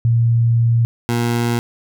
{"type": "tone pair in turn", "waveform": ["sine", "20% pulse"], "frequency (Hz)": [116.54, 118.51], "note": ["A#2", "A#2"], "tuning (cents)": [0, 29], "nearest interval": "unison", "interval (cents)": 29, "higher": "second", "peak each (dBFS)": -11, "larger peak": "neither", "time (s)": [[0.05, 0.85], [1.09, 1.59]], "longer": "first", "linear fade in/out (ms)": 0, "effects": []}